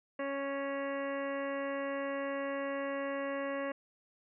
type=harmonic tone; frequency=277.2 Hz; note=C#4; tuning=in tune; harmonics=1 / 2 / 3 / 4 / 5 / 6 / 7 / 8 / 9 / 10; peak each=-40 / -36 / -51 / -43 / -54 / -46 / -46 / -52 / -60 / -52 dBFS; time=0.19-3.72 s; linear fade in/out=5 ms; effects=none